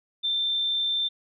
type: tone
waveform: sine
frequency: 3568 Hz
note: A7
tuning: 23 cents sharp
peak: -23 dBFS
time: 0.23-1.09 s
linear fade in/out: 20 ms
effects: none